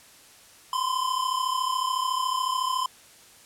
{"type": "tone pair together", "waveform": "square", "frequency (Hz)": [1012.6, 1046.5], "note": ["B5", "C6"], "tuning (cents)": [43, 0], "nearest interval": "minor second", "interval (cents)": 57, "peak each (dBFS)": -28, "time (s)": [0.73, 2.86], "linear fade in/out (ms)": 2, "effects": ["white hiss -52 dBFS RMS until 3.45 s", "low-pass 11000 Hz 12 dB/octave"]}